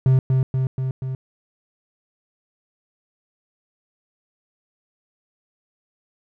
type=tone with echo; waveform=triangle; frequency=130.81 Hz; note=C3; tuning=in tune; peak=-10 dBFS; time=0.06-0.19 s; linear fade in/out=2 ms; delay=240 ms; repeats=4; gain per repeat=-3 dB; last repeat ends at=1.15 s; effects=none